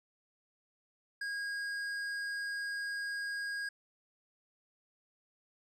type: tone with hard clipping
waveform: sine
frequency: 1634 Hz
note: G#6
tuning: 29 cents flat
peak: -37 dBFS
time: 1.21-3.69 s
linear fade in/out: 5 ms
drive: 9 dB
effects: none